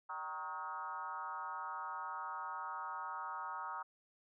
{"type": "tone with frequency modulation", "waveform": "sine", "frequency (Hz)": 1100, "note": "C#6", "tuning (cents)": -14, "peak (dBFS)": -40, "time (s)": [0.09, 3.83], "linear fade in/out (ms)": 10, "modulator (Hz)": 166, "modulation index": 1.7, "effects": []}